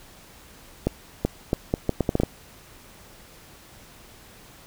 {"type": "accelerating click train", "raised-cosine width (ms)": 2, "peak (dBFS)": -7, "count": 10, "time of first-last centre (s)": [0.87, 2.234], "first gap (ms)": 380, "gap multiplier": 0.74, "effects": ["pink hiss -49 dBFS RMS until 4.66 s"]}